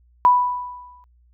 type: tone with exponential decay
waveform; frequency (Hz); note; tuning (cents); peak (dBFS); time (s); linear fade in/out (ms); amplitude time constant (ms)
sine; 987.8; B5; 0; -8; 0.25-1.04; 0; 170
effects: added 60 Hz sine -53 dBFS peak until 1.33 s